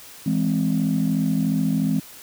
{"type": "chord", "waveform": "sine", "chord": "E augmented", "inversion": "none", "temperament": "equal", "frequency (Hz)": [164.81, 207.7, 261.6], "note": ["E3", "G#3", "B#3"], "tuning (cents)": [0, 0, 0], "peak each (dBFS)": -22, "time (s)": [0.26, 2], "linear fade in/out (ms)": 5, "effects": ["tanh soft clip ceiling -12 dBFS", "white hiss -43 dBFS RMS until 2.22 s"]}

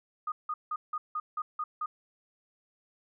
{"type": "tone bursts", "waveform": "sine", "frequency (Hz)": 1233, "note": "D#6", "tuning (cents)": -16, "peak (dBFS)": -30, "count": 8, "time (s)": [0.27, 1.86], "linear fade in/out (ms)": 5, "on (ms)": 50, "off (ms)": 170, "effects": []}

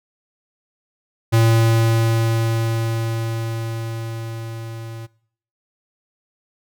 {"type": "tone with level ramp", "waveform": "square", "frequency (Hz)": 113.8, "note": "A#2", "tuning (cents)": -41, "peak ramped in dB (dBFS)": [-12, -32], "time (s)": [1.32, 5.07], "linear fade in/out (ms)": 20, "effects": ["noise-tail reverb RT60 0.6 s tail -22 dB re dry"]}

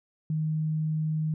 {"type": "tone", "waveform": "sine", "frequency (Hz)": 156, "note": "D#3", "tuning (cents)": 5, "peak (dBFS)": -25, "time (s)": [0.3, 1.34], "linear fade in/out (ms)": 2, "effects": []}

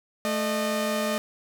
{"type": "tone pair together", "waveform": "sawtooth", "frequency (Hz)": [218.3, 610], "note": ["A3", "D#5"], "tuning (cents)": [-13, -34], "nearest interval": "octave + tritone", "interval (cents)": 1779, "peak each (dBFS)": [-24, -23], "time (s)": [0.25, 1.18], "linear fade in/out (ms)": 0, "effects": []}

